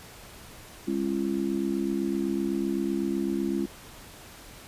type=harmonic tone; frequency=67.9 Hz; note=C#2; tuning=35 cents flat; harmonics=3 / 4 / 5; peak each=-30 / -30 / -29 dBFS; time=0.87-3.66 s; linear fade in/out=10 ms; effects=pink hiss -47 dBFS RMS until 4.67 s + resampled to 32000 Hz